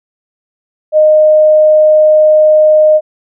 sine tone, 616 Hz, D#5, 17 cents flat, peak -3 dBFS, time 0.92-3.01 s, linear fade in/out 50 ms, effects none

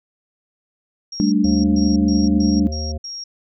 sine tone bursts, 5588 Hz, F8, in tune, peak -28 dBFS, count 7, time 1.12-3.24 s, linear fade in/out 5 ms, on 200 ms, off 120 ms
sine chord, G suspended second, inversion none, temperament equal, 196 / 220 / 293.7 Hz, G3 / A3 / D4, 0 / 0 / 0 cents, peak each -18 dBFS, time 1.2-2.67 s, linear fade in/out 0 ms
harmonic tone, 76.5 Hz, D#2, 29 cents flat, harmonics 1 / 3 / 5 / 7 / 9, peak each -23 / -33 / -38 / -35 / -39 dBFS, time 1.44-2.98 s, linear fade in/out 10 ms
effects none

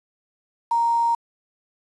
sine tone with quantisation, 932.3 Hz, A#5, in tune, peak -17 dBFS, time 0.71-1.15 s, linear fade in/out 5 ms, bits 7, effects resampled to 24000 Hz

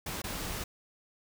pink noise with dropouts, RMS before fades -37 dBFS, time 0.06-0.64 s, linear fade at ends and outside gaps 5 ms, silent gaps 0.219-0.239 s, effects none

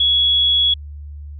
sine tone, 3359 Hz, G#7, 19 cents sharp, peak -12 dBFS, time 0-0.74 s, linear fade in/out 5 ms, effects added 73 Hz sine -30 dBFS peak until 1.39 s

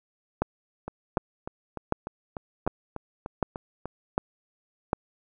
two click trains, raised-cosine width 1 ms, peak -9 / -20 dBFS, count 7 / 11, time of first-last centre 0.42-4.931 / 0.88-3.856 s, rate 1.33 / 3.36 Hz, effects none

